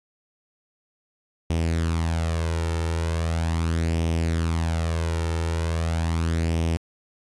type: tone with flanger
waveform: sawtooth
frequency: 82.41 Hz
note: E2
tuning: in tune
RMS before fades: -24 dBFS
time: 1.5-6.77 s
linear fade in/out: 0 ms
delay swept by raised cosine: 0.34 to 2.24 ms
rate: 0.39 Hz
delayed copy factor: +0.55
effects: resampled to 24000 Hz